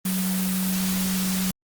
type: tone in noise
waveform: sine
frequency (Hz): 186.9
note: F#3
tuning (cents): +18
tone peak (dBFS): -23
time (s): 0.05-1.51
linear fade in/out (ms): 5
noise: white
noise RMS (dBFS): -29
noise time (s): 0.05-1.51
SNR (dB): +3
effects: Opus 24 kbps